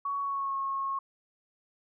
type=tone with pitch glide; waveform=sine; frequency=1120 to 1090 Hz; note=C#6 to C#6; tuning=+18 to -29 cents; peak=-29 dBFS; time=0.05-0.99 s; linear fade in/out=5 ms; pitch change=-47 cents; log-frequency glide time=0.21-0.55 s; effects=none